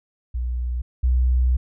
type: tone pair in turn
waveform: sine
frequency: 61 / 62.5 Hz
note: B1 / B1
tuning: -21 / +21 cents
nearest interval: unison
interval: 42 cents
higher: second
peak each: -22 / -15 dBFS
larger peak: second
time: 0.34-0.82 / 1.03-1.57 s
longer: second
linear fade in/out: 10 ms
effects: none